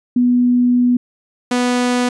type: tone pair in turn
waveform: sine / sawtooth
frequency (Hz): 245.7 / 246.6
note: B3 / B3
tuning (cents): -9 / -2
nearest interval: unison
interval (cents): 7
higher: second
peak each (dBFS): -10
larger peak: neither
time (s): 0.16-0.97 / 1.51-2.09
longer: first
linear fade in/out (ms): 5
effects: resampled to 22050 Hz